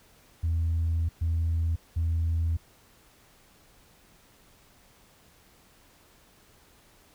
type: tone bursts at uneven times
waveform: sine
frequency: 82.41 Hz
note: E2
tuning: in tune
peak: -22 dBFS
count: 3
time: 0.43-1.09 / 1.21-1.76 / 1.96-2.57 s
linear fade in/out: 10 ms
effects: tanh soft clip ceiling -21 dBFS + pink hiss -59 dBFS RMS until 7.14 s